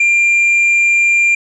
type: tone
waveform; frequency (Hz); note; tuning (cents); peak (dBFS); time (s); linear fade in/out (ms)
triangle; 2387; D7; +28; -7; 0-1.35; 5
effects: resampled to 22050 Hz